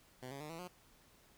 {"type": "tone with pitch steps", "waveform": "10% pulse", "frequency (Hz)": [127.2, 138.71, 151.27, 164.96, 179.89], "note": ["C3", "C#3", "D#3", "E3", "F#3"], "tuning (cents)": [-48, 1, -48, 2, -48], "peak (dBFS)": -37, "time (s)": [0.22, 0.68], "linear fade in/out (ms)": 10, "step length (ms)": 92, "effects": ["pink hiss -66 dBFS RMS until 1.37 s"]}